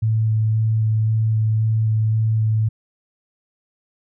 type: tone with vibrato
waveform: sine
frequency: 110 Hz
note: A2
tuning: in tune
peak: -15 dBFS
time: 0.02-2.69 s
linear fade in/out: 10 ms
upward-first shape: square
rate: 1.9 Hz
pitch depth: 8 cents each way
effects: none